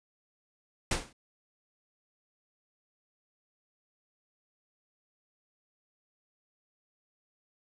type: noise with exponential decay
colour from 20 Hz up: pink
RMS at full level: -24 dBFS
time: 0.91-1.13 s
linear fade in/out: 5 ms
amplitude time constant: 47 ms
effects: resampled to 22050 Hz